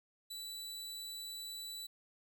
sawtooth tone, 3958 Hz, B7, 3 cents sharp, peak -40 dBFS, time 0.3-1.87 s, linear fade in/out 10 ms, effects none

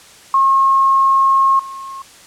sine tone with level steps, 1080 Hz, C#6, 45 cents flat, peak -9 / -27 dBFS, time 0.34-2.02 s, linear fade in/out 2 ms, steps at 1.59 s, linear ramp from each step 5 ms, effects white hiss -42 dBFS RMS until 2.26 s + low-pass 9000 Hz 12 dB/octave

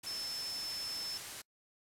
sine tone in noise, 5274 Hz, E8, in tune, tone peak -38 dBFS, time 0.06-1.18 s, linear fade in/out 10 ms, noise white, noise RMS -44 dBFS, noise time 0.03-1.42 s, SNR +3 dB, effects noise-tail reverb RT60 0.1 s tail -26 dB re dry + low-pass 11000 Hz 12 dB/octave

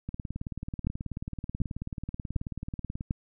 two click trains, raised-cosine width 5 ms, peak -22 / -15 dBFS, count 55 / 4, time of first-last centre 0.09-3.009 / 0.87-3.109 s, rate 18.5 / 1.34 Hz, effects none

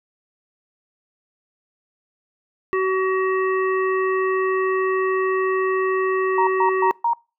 harmonic tone, 377.8 Hz, F#4, 36 cents sharp, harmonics 1 / 3 / 5 / 7, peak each -19 / -24 / -28 / -37 dBFS, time 2.73-6.91 s, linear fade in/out 0 ms
sine tone bursts, 937 Hz, A#5, 9 cents sharp, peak -16 dBFS, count 4, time 6.38-7.134 s, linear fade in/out 2 ms, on 91 ms, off 130 ms
effects noise-tail reverb RT60 0.3 s tail -25 dB re dry

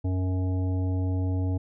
harmonic tone, 92.5 Hz, F#2, in tune, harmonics 1 / 3 / 5 / 7 / 9, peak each -24 / -32 / -41 / -43 / -47 dBFS, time 0.04-1.58 s, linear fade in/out 10 ms, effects none

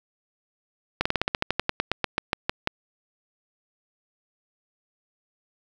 slowing click train, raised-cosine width 0.3 ms, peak -6 dBFS, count 18, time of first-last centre 1.01-2.674 s, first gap 45 ms, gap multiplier 1.09, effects 7-bit

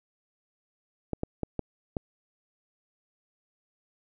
clicks, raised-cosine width 2 ms, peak -16 dBFS, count 5, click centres 1.133 / 1.234 / 1.433 / 1.593 / 1.968 s, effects none

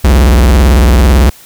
square tone with vibrato, 64.5 Hz, C2, 24 cents flat, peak -4 dBFS, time 0.04-1.3 s, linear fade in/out 5 ms, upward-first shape sine, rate 18 Hz, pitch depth 290 cents each way, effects white hiss -37 dBFS RMS until 1.45 s

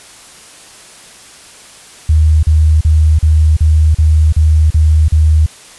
sine tone bursts, 77.78 Hz, D#2, in tune, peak -5 dBFS, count 9, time 2.09-5.462 s, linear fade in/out 5 ms, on 340 ms, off 39 ms, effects white hiss -37 dBFS RMS until 5.78 s + resampled to 24000 Hz

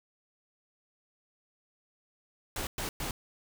pink noise bursts, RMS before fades -35 dBFS, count 3, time 2.56-3.11 s, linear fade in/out 2 ms, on 110 ms, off 110 ms, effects none

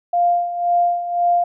sine tone with tremolo, 699 Hz, F5, 1 cent sharp, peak -12 dBFS, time 0.13-1.44 s, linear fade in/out 5 ms, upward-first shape sine, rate 1.9 Hz, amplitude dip 70%, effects none

